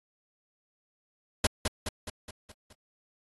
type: noise with echo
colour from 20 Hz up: pink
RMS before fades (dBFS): -23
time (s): 1.44-1.47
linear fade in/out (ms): 5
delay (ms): 210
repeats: 6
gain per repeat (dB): -5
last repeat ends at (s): 2.73
effects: AAC 32 kbps